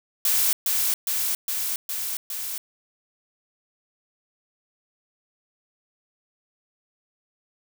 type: noise with echo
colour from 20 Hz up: blue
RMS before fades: -21 dBFS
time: 0.25-0.53 s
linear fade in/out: 2 ms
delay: 410 ms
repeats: 5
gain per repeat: -2 dB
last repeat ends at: 2.58 s
effects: none